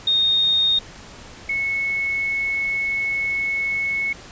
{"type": "tone pair in turn", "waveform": "sine", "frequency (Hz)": [3697, 2198], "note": ["A#7", "C#7"], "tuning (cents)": [-15, -15], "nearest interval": "major sixth", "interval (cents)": 900, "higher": "first", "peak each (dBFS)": [-15, -20], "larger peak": "first", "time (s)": [[0.07, 0.79], [1.49, 4.13]], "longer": "second", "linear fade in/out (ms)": 5, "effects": ["pink hiss -41 dBFS RMS until 4.31 s", "resampled to 16000 Hz"]}